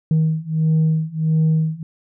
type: beating tone pair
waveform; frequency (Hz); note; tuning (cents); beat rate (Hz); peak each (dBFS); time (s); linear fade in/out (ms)
sine; 157.6 / 159.1; D#3 / D#3; +23 / +39; 1.5; -17 / -16; 0.11-1.83; 2
effects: tanh soft clip ceiling -11 dBFS